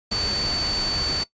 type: tone in noise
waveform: sine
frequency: 4524 Hz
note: C#8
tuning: 34 cents sharp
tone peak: -24 dBFS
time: 0.11-1.24 s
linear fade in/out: 10 ms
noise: pink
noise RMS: -29 dBFS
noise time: 0.11-1.24 s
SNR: +2 dB
effects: noise-tail reverb RT60 0.1 s tail -19 dB re dry + resampled to 16000 Hz